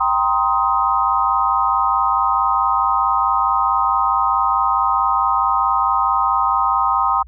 sine chord, C minor seventh, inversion second, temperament just, 784.9 / 941.9 / 1046.5 / 1255.8 Hz, G5 / Bb5 / C6 / Eb6, +2 / +18 / 0 / +16 cents, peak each -21 / -21 / -19 / -18 dBFS, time 0-7.23 s, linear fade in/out 10 ms, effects added 60 Hz sine -38 dBFS peak until 7.27 s

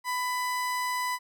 30% pulse tone, 997 Hz, B5, 16 cents sharp, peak -25 dBFS, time 0.04-1.19 s, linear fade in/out 50 ms, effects none

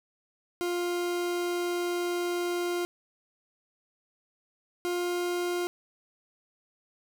40% pulse tone pair in turn, 351.1 / 352.7 Hz, F4 / F4, +9 / +17 cents, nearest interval unison, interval 8 cents, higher second, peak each -27 dBFS, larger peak neither, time 0.61-2.85 / 4.85-5.67 s, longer first, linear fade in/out 0 ms, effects 11-bit

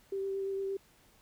sine tone with vibrato, 390 Hz, G4, 9 cents flat, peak -32 dBFS, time 0.12-0.77 s, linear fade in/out 5 ms, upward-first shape sine, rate 8.7 Hz, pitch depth 12 cents each way, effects pink hiss -64 dBFS RMS until 1.21 s

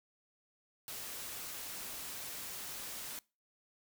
white noise, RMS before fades -44 dBFS, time 0.88-3.19 s, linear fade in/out 0 ms, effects noise-tail reverb RT60 0.3 s tail -24 dB re dry

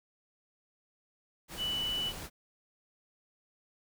sine tone in noise, 2969 Hz, F#7, 5 cents sharp, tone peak -31 dBFS, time 1.57-2.13 s, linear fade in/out 50 ms, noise pink, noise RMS -43 dBFS, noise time 1.48-2.3 s, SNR +9 dB, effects none

